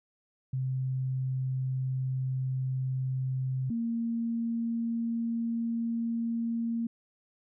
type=tone pair in turn; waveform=sine; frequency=130.5 / 231.1 Hz; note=C3 / A#3; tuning=-4 / -15 cents; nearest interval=minor seventh; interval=989 cents; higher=second; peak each=-28 dBFS; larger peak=neither; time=0.53-3.7 / 3.7-6.87 s; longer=neither; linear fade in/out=5 ms; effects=none